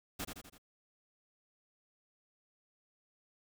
pink noise with echo, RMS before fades -39 dBFS, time 0.19-0.25 s, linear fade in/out 10 ms, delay 83 ms, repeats 4, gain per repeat -5 dB, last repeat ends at 0.582 s, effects none

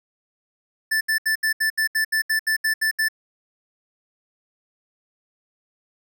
square tone bursts, 1760 Hz, A6, in tune, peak -19 dBFS, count 13, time 0.91-3.086 s, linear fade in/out 10 ms, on 100 ms, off 73 ms, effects none

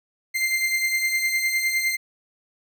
40% pulse beating tone pair, 2090 / 2099.8 Hz, C7 / C7, -2 / +6 cents, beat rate 9.8 Hz, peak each -21 / -27 dBFS, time 0.34-1.97 s, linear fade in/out 20 ms, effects none

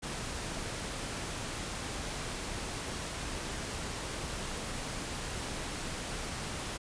pink noise, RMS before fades -38 dBFS, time 0.02-6.78 s, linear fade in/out 20 ms, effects resampled to 22050 Hz

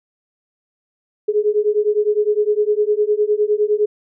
sine beating tone pair, 415.3 / 425.1 Hz, G#4 / G#4, 0 / +40 cents, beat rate 9.8 Hz, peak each -17 dBFS, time 1.28-3.86 s, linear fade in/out 10 ms, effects none

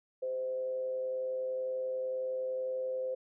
sine tone with frequency modulation, 516 Hz, C5, 24 cents flat, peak -32 dBFS, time 0.22-3.15 s, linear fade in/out 10 ms, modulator 121 Hz, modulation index 0.26, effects none

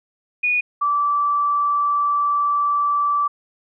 sine tone pair in turn, 2461 / 1161.4 Hz, D#7 / D6, -20 / -20 cents, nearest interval octave + minor second, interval 1300 cents, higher first, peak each -16 / -16 dBFS, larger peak neither, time 0.43-0.61 / 0.81-3.28 s, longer second, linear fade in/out 10 ms, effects none

